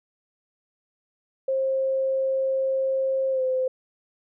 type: tone with pitch glide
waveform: sine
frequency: 532 to 516.6 Hz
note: C5 to C5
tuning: +29 to -22 cents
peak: -21 dBFS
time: 1.48-3.68 s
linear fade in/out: 5 ms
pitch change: -51 cents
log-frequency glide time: 3.31-3.42 s
effects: none